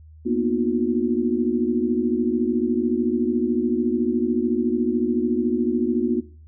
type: chord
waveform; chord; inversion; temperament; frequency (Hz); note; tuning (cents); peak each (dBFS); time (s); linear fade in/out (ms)
sine; B major seventh; third; equal with one note detuned; 233.1 / 246.9 / 311.1 / 360.9; A#3 / B3 / D#4 / F#4; 0 / 0 / 0 / -43; -24 / -23 / -28 / -24; 0.25-6.21; 20
effects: noise-tail reverb RT60 0.4 s tail -18 dB re dry + added 78 Hz sine -43 dBFS peak until 6.47 s